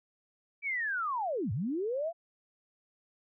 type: linear two-way sweep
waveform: sine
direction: down then up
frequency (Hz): 2333 to 91.3 to 699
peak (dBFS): -30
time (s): 0.62-2.13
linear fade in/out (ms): 50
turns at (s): 1.52
effects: none